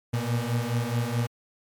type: beating tone pair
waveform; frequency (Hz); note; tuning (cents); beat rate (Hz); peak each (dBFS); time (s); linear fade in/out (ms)
35% pulse; 116.54 / 121.24; A#2 / B2; 0 / -32; 4.7; -26; 0.13-1.27; 10
effects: MP3 96 kbps